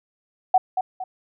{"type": "tone with echo", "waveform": "sine", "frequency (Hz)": 746, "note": "F#5", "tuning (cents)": 14, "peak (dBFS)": -11, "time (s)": [0.54, 0.58], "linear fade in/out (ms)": 5, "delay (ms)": 230, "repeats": 2, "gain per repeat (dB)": -8, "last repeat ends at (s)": 1.04, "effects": []}